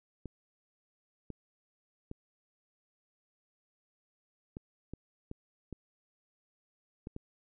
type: clicks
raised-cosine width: 3 ms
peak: -28 dBFS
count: 9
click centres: 0.257 / 1.303 / 2.114 / 4.569 / 4.936 / 5.314 / 5.727 / 7.071 / 7.164 s
effects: none